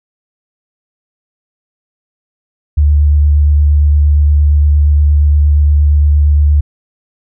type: tone with vibrato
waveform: sine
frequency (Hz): 73.6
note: D2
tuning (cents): +4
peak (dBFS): -5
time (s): 2.77-6.61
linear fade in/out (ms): 10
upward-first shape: sine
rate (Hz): 8.6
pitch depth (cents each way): 16
effects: none